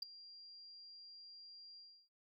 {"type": "tone with ADSR envelope", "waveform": "sine", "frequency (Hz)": 4768, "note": "D8", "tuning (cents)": 25, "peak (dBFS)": -33, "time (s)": [0.02, 2.09], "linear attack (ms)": 8, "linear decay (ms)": 4, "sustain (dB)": -21, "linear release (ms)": 320, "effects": ["noise-tail reverb RT60 0.2 s tail -25 dB re dry", "tanh soft clip ceiling -34 dBFS"]}